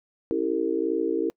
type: chord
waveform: sine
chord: C# diminished seventh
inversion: none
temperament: equal with one note detuned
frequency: 277.2 / 329.6 / 392 / 454.5 Hz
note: C#4 / E4 / G4 / Bb4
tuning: 0 / 0 / 0 / -44 cents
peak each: -32 / -26 / -29 / -27 dBFS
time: 0.31-1.3 s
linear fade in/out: 0 ms
effects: noise-tail reverb RT60 0.1 s tail -25 dB re dry